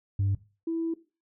sine tone pair in turn, 98.6 / 329.4 Hz, G2 / E4, +11 / -1 cents, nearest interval octave + major sixth, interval 2088 cents, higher second, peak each -21 / -26 dBFS, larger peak first, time 0.19-0.35 / 0.67-0.94 s, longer second, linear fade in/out 5 ms, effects noise-tail reverb RT60 0.3 s tail -17 dB re dry + tanh soft clip ceiling -21 dBFS

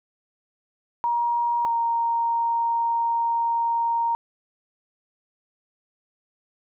sine tone pair in turn, 947 / 930.2 Hz, A#5 / A#5, +27 / -4 cents, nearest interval unison, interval 31 cents, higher first, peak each -20 dBFS, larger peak neither, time 1.04-1.65 / 1.65-4.15 s, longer second, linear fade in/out 0 ms, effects none

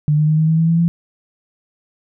sine tone with pitch steps, 149.8 / 152.42 / 155.08 / 157.79 / 160.55 / 163.36 / 166.21 / 169.12 Hz, D3 / D#3 / D#3 / D#3 / E3 / E3 / E3 / E3, +35 / -35 / -5 / +25 / -45 / -15 / +15 / +45 cents, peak -11 dBFS, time 0.08-0.88 s, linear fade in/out 0 ms, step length 100 ms, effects none

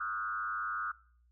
sine tone with frequency modulation, 1337 Hz, E6, 24 cents sharp, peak -33 dBFS, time 0-0.92 s, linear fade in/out 10 ms, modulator 107 Hz, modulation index 1.4, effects noise-tail reverb RT60 0.5 s tail -20 dB re dry + added 60 Hz sine -64 dBFS peak until 1.31 s

